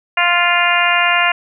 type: harmonic tone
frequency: 349.2 Hz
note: F4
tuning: in tune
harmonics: 2 / 3 / 4 / 5 / 6 / 7 / 8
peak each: -19 / -19 / -19 / -19 / -19 / -19 / -19 dBFS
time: 0.17-1.32 s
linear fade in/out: 5 ms
effects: none